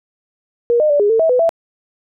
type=tone with pitch steps; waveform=sine; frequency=474.3 / 609 / 581 / 411.2 / 449.7 / 648 / 500 / 664 Hz; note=A#4 / D#5 / D5 / G#4 / A4 / E5 / B4 / E5; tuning=+30 / -37 / -19 / -17 / +38 / -30 / +21 / +12 cents; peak=-10 dBFS; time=0.7-1.492 s; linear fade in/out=0 ms; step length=99 ms; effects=none